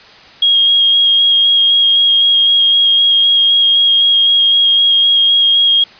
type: tone with vibrato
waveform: sine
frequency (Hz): 3266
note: G#7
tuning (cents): -30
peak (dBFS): -7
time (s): 0.42-5.84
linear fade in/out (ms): 5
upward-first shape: square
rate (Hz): 3.9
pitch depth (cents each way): 10
effects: white hiss -39 dBFS RMS until 5.99 s + resampled to 11025 Hz